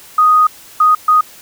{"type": "tone bursts at uneven times", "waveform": "sine", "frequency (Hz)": 1244.5, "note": "D#6", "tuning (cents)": 0, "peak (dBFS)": -6, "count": 3, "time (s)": [[0.18, 0.47], [0.8, 0.95], [1.08, 1.21]], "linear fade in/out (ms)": 5, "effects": ["white hiss -39 dBFS RMS until 1.41 s"]}